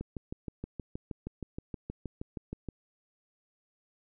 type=click train; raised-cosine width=3 ms; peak=-24 dBFS; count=18; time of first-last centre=0.01-2.687 s; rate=6.35 Hz; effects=none